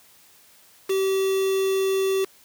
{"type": "tone with quantisation", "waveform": "triangle", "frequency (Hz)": 385.3, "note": "G4", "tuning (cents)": -30, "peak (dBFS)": -18, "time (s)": [0.89, 2.25], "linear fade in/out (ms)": 10, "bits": 5, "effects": ["white hiss -54 dBFS RMS until 2.44 s", "high-pass 60 Hz 12 dB/octave"]}